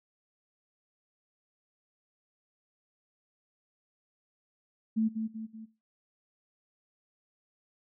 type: tone with echo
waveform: sine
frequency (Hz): 221.1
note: A3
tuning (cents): +9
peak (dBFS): -24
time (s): 4.96-5.09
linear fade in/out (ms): 20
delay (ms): 190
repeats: 3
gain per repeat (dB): -6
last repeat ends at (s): 5.66
effects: noise-tail reverb RT60 0.3 s tail -19 dB re dry